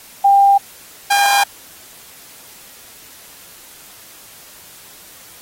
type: tone pair in turn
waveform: sine / sawtooth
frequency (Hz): 796 / 804.3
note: G5 / G5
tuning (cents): +26 / +44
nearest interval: unison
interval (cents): 18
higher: second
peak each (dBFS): -7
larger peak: neither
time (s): 0.24-0.58 / 1.1-1.44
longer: neither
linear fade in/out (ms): 10
effects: white hiss -41 dBFS RMS until 5.41 s + AAC 48 kbps